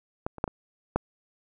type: clicks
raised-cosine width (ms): 1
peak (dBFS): -15 / -26 / -10 / -21 / -9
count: 5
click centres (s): 0.265 / 0.383 / 0.441 / 0.478 / 0.96
effects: none

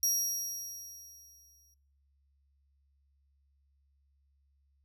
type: tone with exponential decay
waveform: sawtooth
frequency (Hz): 5670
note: F8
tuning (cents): +25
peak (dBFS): -23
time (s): 0.03-1.74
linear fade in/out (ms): 1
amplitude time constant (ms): 370
effects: noise-tail reverb RT60 0.8 s tail -24 dB re dry + added 69 Hz sine -68 dBFS peak until 4.84 s

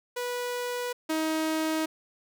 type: tone pair in turn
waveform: sawtooth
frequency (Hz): 490 / 316.2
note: B4 / D#4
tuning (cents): -14 / +28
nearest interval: minor sixth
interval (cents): 758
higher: first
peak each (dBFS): -26 / -22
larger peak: second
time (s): 0.16-0.93 / 1.09-1.86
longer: neither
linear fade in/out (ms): 10
effects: none

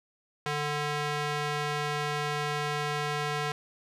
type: tone with band-pass filter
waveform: square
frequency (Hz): 147.9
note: D3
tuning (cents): +13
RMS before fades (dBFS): -31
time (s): 0.46-3.52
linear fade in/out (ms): 2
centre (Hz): 1800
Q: 0.51
effects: none

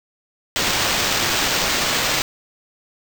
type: noise with sample-and-hold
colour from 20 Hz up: white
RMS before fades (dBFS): -20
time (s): 0.56-2.22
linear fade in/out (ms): 0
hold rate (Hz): 11025
effects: none

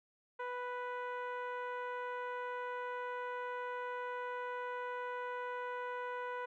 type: tone with low-pass filter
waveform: 10% pulse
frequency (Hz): 493.9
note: B4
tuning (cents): 0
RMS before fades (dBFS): -41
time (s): 0.39-6.46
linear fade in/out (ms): 10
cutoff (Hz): 1200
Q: 1.1
effects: none

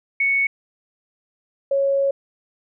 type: tone pair in turn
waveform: sine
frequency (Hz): 2217 / 552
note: C#7 / C#5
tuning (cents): 0 / -7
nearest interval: 2 octaves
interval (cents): 2407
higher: first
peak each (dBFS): -16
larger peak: neither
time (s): 0.2-0.47 / 1.71-2.11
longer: second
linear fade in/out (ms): 5
effects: none

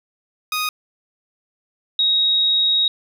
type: tone pair in turn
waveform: 15% pulse / sine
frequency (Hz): 1244.5 / 3784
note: D#6 / A#7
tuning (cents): 0 / +25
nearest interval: octave + perfect fifth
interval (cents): 1925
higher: second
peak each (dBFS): -14 / -14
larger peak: neither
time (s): 0.52-0.69 / 1.99-2.88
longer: second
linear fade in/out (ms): 2
effects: none

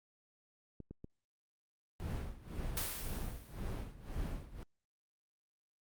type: clicks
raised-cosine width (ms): 3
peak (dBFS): -34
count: 4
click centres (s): 0.803 / 0.91 / 1.044 / 2.815
type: noise with tremolo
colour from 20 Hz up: brown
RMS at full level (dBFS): -38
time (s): 2-4.63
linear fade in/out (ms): 0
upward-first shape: sine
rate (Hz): 1.9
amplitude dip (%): 85
type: noise with exponential decay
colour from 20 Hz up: white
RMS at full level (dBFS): -36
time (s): 2.77-3.83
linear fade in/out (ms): 0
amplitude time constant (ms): 230
effects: Opus 48 kbps

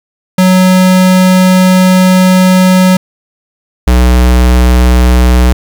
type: tone pair in turn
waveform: square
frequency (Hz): 185 / 61.74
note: F#3 / B1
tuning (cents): 0 / 0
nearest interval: octave + perfect fifth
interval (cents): 1900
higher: first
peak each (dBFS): -4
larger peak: neither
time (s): 0.38-2.97 / 3.87-5.53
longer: first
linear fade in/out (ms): 5
effects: 7-bit

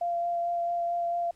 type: tone with vibrato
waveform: sine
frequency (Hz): 690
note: F5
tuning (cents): -21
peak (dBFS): -26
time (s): 0.01-1.31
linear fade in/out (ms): 5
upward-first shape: sine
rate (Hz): 4.5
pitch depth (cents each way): 11
effects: pink hiss -64 dBFS RMS until 1.35 s + low-pass 10000 Hz 12 dB/octave

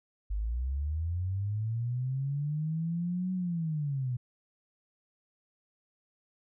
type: linear two-way sweep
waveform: sine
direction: up then down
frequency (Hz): 48.41 to 186.7 to 120.5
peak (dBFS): -29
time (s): 0.3-4.17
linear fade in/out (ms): 10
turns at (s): 3.33
effects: none

